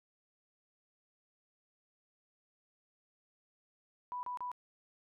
sine tone bursts, 987.8 Hz, B5, in tune, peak -37 dBFS, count 3, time 4.12-4.516 s, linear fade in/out 0 ms, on 110 ms, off 33 ms, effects none

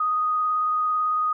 sine tone with vibrato, 1244.5 Hz, D#6, in tune, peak -20 dBFS, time 0-1.33 s, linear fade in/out 5 ms, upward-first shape square, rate 18 Hz, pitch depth 8 cents each way, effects none

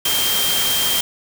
sine tone in noise, 3173 Hz, G7, 20 cents sharp, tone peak -20 dBFS, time 0.05-1.01 s, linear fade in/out 5 ms, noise white, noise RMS -20 dBFS, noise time 0.05-1.01 s, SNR -3 dB, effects none

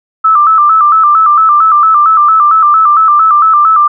sine tone with vibrato, 1244.5 Hz, D#6, in tune, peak -3 dBFS, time 0.24-3.88 s, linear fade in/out 10 ms, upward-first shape square, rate 4.4 Hz, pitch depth 83 cents each way, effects none

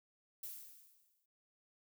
violet noise with exponential decay, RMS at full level -44 dBFS, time 0.43-1.26 s, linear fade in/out 5 ms, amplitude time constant 180 ms, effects noise-tail reverb RT60 0.3 s tail -24 dB re dry

